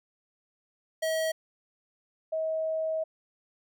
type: tone pair in turn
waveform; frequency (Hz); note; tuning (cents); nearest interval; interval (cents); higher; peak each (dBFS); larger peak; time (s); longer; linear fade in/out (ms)
square / sine; 640 / 637.6; D#5 / D#5; +49 / +42; unison; 7; first; -27; neither; 1.02-1.32 / 2.32-3.04; second; 10
effects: none